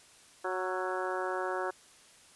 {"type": "harmonic tone with a mistuned harmonic", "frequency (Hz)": 184.8, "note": "F#3", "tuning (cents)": -2, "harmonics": [2, 3, 4, 5, 6, 7, 8, 9], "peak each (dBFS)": [-36, -38, -39, -40, -41, -41, -42, -43], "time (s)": [0.44, 1.71], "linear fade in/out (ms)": 10, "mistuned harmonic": 7, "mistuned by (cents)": 55, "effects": ["white hiss -58 dBFS RMS until 2.35 s", "resampled to 24000 Hz"]}